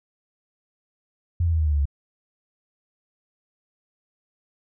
sine tone with pitch steps, 86.2 / 83.31 / 80.52 / 77.82 / 75.22 / 72.69 / 70.26 Hz, F2 / E2 / E2 / D#2 / D2 / D2 / C#2, -22 / +19 / -40 / +1 / +42 / -17 / +24 cents, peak -18 dBFS, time 1.4-1.855 s, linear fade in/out 5 ms, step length 65 ms, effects none

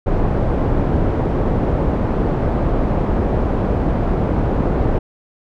pink low-pass noise, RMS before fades -17 dBFS, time 0.06-4.99 s, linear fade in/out 10 ms, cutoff 670 Hz, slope 12 dB/octave, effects none

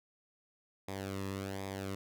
sawtooth tone with flanger, 97.2 Hz, G2, 14 cents flat, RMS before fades -40 dBFS, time 0.88-1.95 s, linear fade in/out 5 ms, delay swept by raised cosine 0.69 to 1.35 ms, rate 1.3 Hz, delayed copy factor -0.7, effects none

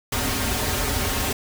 pink noise with comb filter, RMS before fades -24 dBFS, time 0.12-1.33 s, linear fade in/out 5 ms, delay 6 ms, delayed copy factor -0.9, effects none

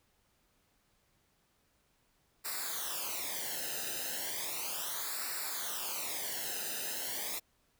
white noise with flanger, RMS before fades -38 dBFS, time 2.44-7.4 s, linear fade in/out 20 ms, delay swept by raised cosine 0.31 to 0.9 ms, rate 0.35 Hz, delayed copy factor -0.85, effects pink hiss -73 dBFS RMS until 7.79 s

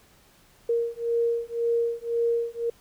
sine beating tone pair, 466.2 / 468.1 Hz, A#4 / A#4, 0 / +7 cents, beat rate 1.9 Hz, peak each -26 dBFS, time 0.69-2.7 s, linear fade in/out 5 ms, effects pink hiss -58 dBFS RMS until 2.8 s

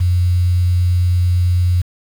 sine tone with quantisation, 89.1 Hz, F2, 35 cents sharp, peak -11 dBFS, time 0-1.82 s, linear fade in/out 10 ms, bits 6, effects none

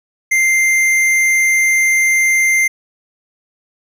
sine tone with tanh clipping, 2093 Hz, C7, in tune, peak -12 dBFS, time 0.31-2.68 s, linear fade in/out 10 ms, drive 14 dB, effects none

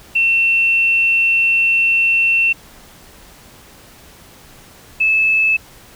sine tone pair in turn, 2700 / 2610 Hz, E7 / E7, +41 / -18 cents, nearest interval minor second, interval 59 cents, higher first, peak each -11 dBFS, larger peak neither, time 0.15-2.53 / 5-5.57 s, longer first, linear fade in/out 10 ms, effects pink hiss -43 dBFS RMS until 5.95 s

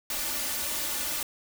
white noise with comb filter, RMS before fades -31 dBFS, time 0.1-1.23 s, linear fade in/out 2 ms, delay 3.4 ms, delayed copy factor +0.85, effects none

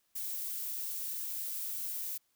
violet noise, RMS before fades -38 dBFS, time 0.15-2.18 s, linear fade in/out 10 ms, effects white hiss -75 dBFS RMS until 2.35 s

